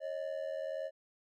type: ring-modulated tone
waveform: triangle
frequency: 587.3 Hz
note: D5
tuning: in tune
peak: -31 dBFS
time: 0-0.91 s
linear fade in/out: 50 ms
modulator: 40.6 Hz
effects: none